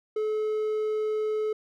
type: tone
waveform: triangle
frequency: 430.2 Hz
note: A4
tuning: 39 cents flat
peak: -23 dBFS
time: 0.16-1.53 s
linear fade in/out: 5 ms
effects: none